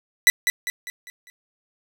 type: tone with echo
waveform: sawtooth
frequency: 1975.5 Hz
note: B6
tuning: in tune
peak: -7 dBFS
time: 0.27-0.3 s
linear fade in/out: 0 ms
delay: 200 ms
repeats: 5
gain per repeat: -7 dB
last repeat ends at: 1.3 s
effects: none